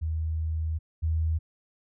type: tone pair in turn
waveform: sine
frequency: 79.6 / 80.15 Hz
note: D#2 / E2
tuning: +40 / -48 cents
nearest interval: unison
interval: 12 cents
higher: second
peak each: -26 / -23 dBFS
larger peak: second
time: 0.01-0.79 / 1.02-1.39 s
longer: first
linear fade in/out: 20 ms
effects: none